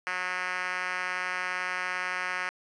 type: tone with band-pass filter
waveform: 5% pulse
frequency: 182.3 Hz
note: F#3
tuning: 25 cents flat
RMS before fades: -32 dBFS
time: 0.07-2.49 s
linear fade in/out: 0 ms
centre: 1900 Hz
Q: 1.3
effects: resampled to 24000 Hz